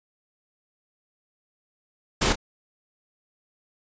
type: noise with echo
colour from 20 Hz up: pink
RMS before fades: -21 dBFS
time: 2.21-2.33 s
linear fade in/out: 10 ms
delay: 27 ms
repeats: 1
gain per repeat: -10 dB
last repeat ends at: 2.357 s
effects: resampled to 16000 Hz